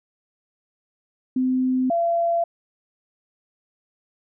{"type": "tone pair in turn", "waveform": "sine", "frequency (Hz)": [256.9, 679.9], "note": ["C4", "F5"], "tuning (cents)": [-32, -47], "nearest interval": "octave + perfect fourth", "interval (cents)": 1685, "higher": "second", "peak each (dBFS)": -18, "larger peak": "neither", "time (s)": [[1.36, 1.9], [1.9, 2.44]], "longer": "neither", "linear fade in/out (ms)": 5, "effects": []}